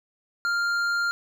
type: tone with hard clipping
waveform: sine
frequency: 1398 Hz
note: F6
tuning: 1 cent sharp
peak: -24 dBFS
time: 0.45-1.11 s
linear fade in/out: 0 ms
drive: 8 dB
effects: none